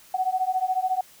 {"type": "beating tone pair", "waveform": "sine", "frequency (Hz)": [740, 754], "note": ["F#5", "F#5"], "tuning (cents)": [0, 32], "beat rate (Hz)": 14, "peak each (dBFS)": -25, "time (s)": [0.14, 1.01], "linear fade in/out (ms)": 5, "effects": ["white hiss -52 dBFS RMS until 1.2 s"]}